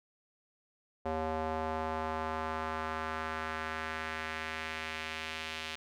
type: tone with band-pass filter sweep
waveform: square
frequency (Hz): 79.3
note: D#2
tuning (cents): +33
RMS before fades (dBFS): -37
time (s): 1.05-5.76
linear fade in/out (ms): 10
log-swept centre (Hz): 670 to 3000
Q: 1.5
effects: none